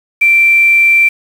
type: tone with quantisation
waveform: sine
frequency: 2349 Hz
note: D7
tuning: in tune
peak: -5 dBFS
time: 0.21-1.09 s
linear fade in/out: 10 ms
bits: 5
effects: none